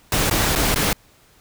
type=noise with dropouts; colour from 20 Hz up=pink; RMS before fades=-19 dBFS; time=0.12-0.93 s; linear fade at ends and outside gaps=2 ms; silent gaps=0.299-0.31 / 0.553-0.558 / 0.745-0.759 s; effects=pink hiss -54 dBFS RMS until 1.4 s